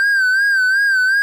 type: tone with vibrato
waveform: triangle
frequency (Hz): 1568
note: G6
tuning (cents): 0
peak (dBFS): -10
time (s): 0-1.22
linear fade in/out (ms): 0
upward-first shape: sine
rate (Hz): 2.7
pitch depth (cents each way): 77
effects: none